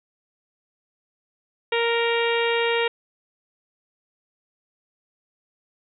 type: harmonic tone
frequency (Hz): 466.2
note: A#4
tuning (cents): 0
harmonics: 1 / 2 / 3 / 4 / 5 / 6 / 7 / 8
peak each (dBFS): -22 / -28 / -32 / -29 / -29 / -30 / -34 / -35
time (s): 1.72-2.88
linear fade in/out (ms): 5
effects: none